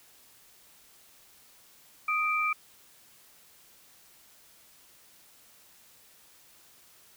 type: tone pair together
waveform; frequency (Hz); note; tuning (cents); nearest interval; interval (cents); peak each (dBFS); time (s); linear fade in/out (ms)
sine; 1245.1 / 2349; D#6 / D7; +1 / 0; major seventh; 1099; -28; 2.08-2.53; 5
effects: white hiss -58 dBFS RMS until 7.16 s